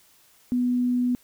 sine tone, 246.9 Hz, B3, in tune, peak -20 dBFS, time 0.52-1.15 s, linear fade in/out 0 ms, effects white hiss -58 dBFS RMS until 1.23 s

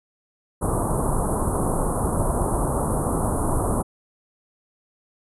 pink band-stop noise, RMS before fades -22 dBFS, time 0.61-3.83 s, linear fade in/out 20 ms, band 1200 to 9600 Hz, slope 48 dB/octave, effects resampled to 24000 Hz

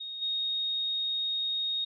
sine tone with level steps, 3729 Hz, A#7, in tune, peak -36 / -28 dBFS, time 0-1.85 s, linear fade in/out 10 ms, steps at 0.21 s, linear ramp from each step 20 ms, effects none

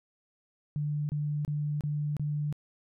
sine tone bursts, 148.1 Hz, D3, 15 cents sharp, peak -28 dBFS, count 5, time 0.76-2.526 s, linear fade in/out 0 ms, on 330 ms, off 29 ms, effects none

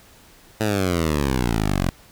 10% pulse exponential sweep, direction down, 111.6 to 43.03 Hz, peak -11 dBFS, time 0.6-1.9 s, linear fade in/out 10 ms, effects pink hiss -50 dBFS RMS until 2.11 s

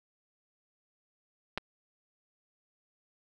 clicks, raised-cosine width 0.3 ms, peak -16 / -25 dBFS, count 2, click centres 1.576 / 1.581 s, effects none

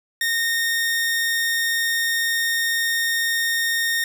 sawtooth tone, 1842 Hz, A#6, 21 cents flat, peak -16 dBFS, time 0.21-4.04 s, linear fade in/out 2 ms, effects none

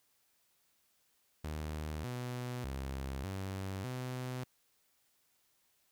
sawtooth tone with pitch steps, 76.8 / 123.9 / 67.1 / 96.1 / 126.9 Hz, D#2 / B2 / C2 / G2 / B2, -22 / +6 / +44 / -34 / +47 cents, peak -34 dBFS, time 1.44-4.44 s, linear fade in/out 5 ms, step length 600 ms, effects white hiss -74 dBFS RMS until 5.91 s

